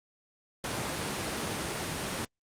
pink high-pass noise, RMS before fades -33 dBFS, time 0.64-2.25 s, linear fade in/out 2 ms, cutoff 110 Hz, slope 12 dB/octave, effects low-pass 10000 Hz 12 dB/octave + Opus 32 kbps

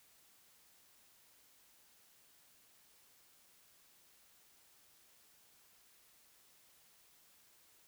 silence, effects white hiss -67 dBFS RMS until 7.87 s

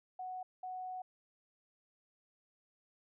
sine tone bursts at uneven times, 740 Hz, F#5, in tune, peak -40 dBFS, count 2, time 0.19-0.43 / 0.63-1.02 s, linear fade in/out 5 ms, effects none

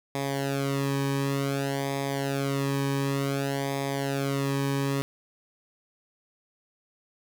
sawtooth tone with flanger, 138.3 Hz, C#3, 4 cents flat, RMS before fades -28 dBFS, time 0.15-5.02 s, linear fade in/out 0 ms, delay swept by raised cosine 0.69 to 1.46 ms, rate 0.55 Hz, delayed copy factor -0.85, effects none

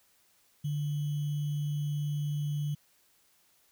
sine tone with sample-and-hold, 146.9 Hz, D3, 1 cent sharp, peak -29 dBFS, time 0.64-2.75 s, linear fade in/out 10 ms, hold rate 3150 Hz, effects white hiss -67 dBFS RMS until 3.71 s

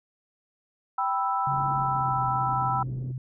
sine chord, E minor, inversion first, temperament equal, 784 / 987.8 / 1318.5 Hz, G5 / B5 / E6, 0 / 0 / 0 cents, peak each -28 dBFS, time 0.98-2.83 s, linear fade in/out 5 ms
sine tone with pitch glide, 138.59 to 128.56 Hz, C#3 to C3, 0 to -30 cents, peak -30 dBFS, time 1.47-3.18 s, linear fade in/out 2 ms, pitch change -130 cents, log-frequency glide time 1.71-2.28 s
white low-pass noise, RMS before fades -42 dBFS, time 1.51-3.12 s, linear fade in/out 5 ms, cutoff 320 Hz, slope 24 dB/octave
effects none

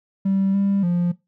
triangle tone with pitch steps, 194.1 / 198.1 / 174.9 Hz, G3 / G3 / F3, -17 / +18 / +3 cents, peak -14 dBFS, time 0.25-1.12 s, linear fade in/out 10 ms, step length 290 ms, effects noise-tail reverb RT60 0.2 s tail -20 dB re dry + tanh soft clip ceiling -12 dBFS

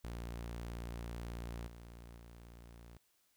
sawtooth tone with level steps, 58.27 Hz, A#1, in tune, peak -38 / -47 / -49 dBFS, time 0.04-2.97 s, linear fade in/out 0 ms, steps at 1.67 / 2.17 s, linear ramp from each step 10 ms, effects white hiss -75 dBFS RMS until 3.36 s

